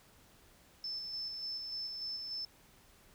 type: tone with tremolo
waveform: sine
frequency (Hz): 5274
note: E8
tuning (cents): 0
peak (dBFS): -37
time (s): 0.84-2.45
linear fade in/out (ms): 2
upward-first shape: square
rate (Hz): 3.4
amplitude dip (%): 30
effects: pink hiss -63 dBFS RMS until 3.14 s